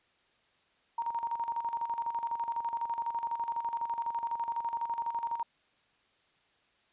sine tone with tremolo, 932.3 Hz, A#5, in tune, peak -29 dBFS, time 0.98-5.43 s, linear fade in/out 5 ms, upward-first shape square, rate 12 Hz, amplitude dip 65%, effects white hiss -69 dBFS RMS until 6.92 s + resampled to 8000 Hz

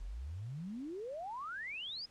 sine exponential sweep, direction up, 38.89 to 5170 Hz, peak -40 dBFS, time 0-2.06 s, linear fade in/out 10 ms, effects pink hiss -65 dBFS RMS until 2.1 s + low-pass 8000 Hz 12 dB/octave

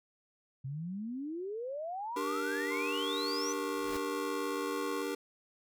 sine exponential sweep, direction up, 128.6 to 6180 Hz, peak -36 dBFS, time 0.64-3.53 s, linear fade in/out 10 ms
square chord, G minor, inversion second, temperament just, 294 / 392 / 470.4 Hz, D4 / G4 / Bb4, +2 / 0 / +16 cents, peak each -39 dBFS, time 2.16-5.15 s, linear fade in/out 5 ms
sine tone with pitch glide, 1051 to 1089.3 Hz, C6 to C#6, +7 to -31 cents, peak -40 dBFS, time 2.7-5.03 s, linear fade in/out 20 ms, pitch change +62 cents, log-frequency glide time 2.84-2.92 s
pink noise with exponential growth, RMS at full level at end -40 dBFS, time 3.66-3.97 s, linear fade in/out 2 ms, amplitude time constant 67 ms
effects none

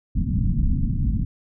pink low-pass noise, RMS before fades -21 dBFS, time 0.15-1.25 s, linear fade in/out 10 ms, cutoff 240 Hz, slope 48 dB/octave, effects none

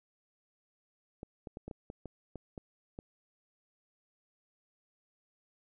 clicks, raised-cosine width 2 ms, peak -29 dBFS, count 10, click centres 1.231 / 1.472 / 1.571 / 1.68 / 1.712 / 1.901 / 2.057 / 2.357 / 2.578 / 2.989 s, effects none

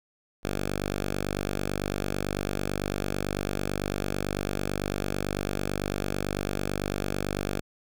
5% pulse tone, 49 Hz, G1, in tune, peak -17 dBFS, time 0.43-7.61 s, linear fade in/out 20 ms, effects none

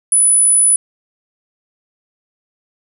sine tone, 9956 Hz, D#9, in tune, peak -8 dBFS, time 0.12-0.76 s, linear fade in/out 2 ms, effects none

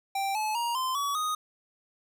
square tone with pitch steps, 784 / 859.9 / 943.2 / 1034.5 / 1134.7 / 1244.5 Hz, G5 / A5 / A#5 / C6 / C#6 / D#6, 0 / -40 / +20 / -20 / +40 / 0 cents, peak -28 dBFS, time 0.15-1.35 s, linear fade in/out 5 ms, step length 200 ms, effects none

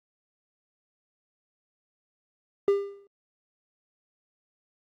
triangle tone with exponential decay, 400 Hz, G4, 35 cents sharp, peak -14 dBFS, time 2.68-3.07 s, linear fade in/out 1 ms, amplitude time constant 83 ms, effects Opus 32 kbps

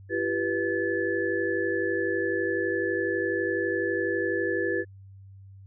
sine tone cluster, 338.4 / 390.4 / 490.7 / 1729 Hz, E4 / G4 / B4 / A6, +45 / -7 / -11 / -31 cents, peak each -30 dBFS, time 0.09-4.85 s, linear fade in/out 50 ms, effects added 97 Hz sine -45 dBFS peak until 5.66 s

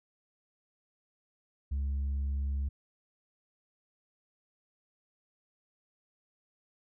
sine tone with tanh clipping, 69.3 Hz, C#2, in tune, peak -30 dBFS, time 1.71-2.69 s, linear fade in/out 10 ms, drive 2 dB, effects none

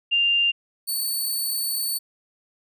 sine / 5% pulse tone pair in turn, 2794 / 4484 Hz, F7 / C#8, 0 / +19 cents, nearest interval minor sixth, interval 819 cents, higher second, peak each -17 dBFS, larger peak neither, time 0.11-0.52 / 0.87-1.99 s, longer second, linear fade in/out 20 ms, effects none

